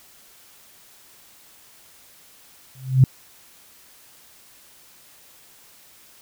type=tone with exponential growth; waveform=sine; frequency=130.81 Hz; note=C3; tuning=in tune; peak=-6 dBFS; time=2.75-3.04 s; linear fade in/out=2 ms; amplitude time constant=61 ms; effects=white hiss -51 dBFS RMS until 6.21 s